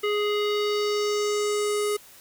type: tone with low-pass filter sweep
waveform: square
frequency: 416.3 Hz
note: G#4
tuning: 4 cents sharp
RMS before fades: -25 dBFS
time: 0.03-1.97 s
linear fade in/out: 10 ms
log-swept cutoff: 2700 to 11000 Hz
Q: 2.4
effects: white hiss -50 dBFS RMS until 2.2 s